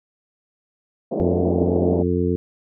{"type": "band-pass noise", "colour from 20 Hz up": "white", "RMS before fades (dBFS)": -24, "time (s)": [1.11, 2.03], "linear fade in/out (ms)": 10, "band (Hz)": [170, 680], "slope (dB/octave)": 48}
{"type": "harmonic tone", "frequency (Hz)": 88.6, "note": "F2", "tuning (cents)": 25, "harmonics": [1, 2, 3, 4, 5], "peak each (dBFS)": [-24, -24, -24, -24, -24], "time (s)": [1.2, 2.36], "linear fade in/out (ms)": 0}
{"effects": []}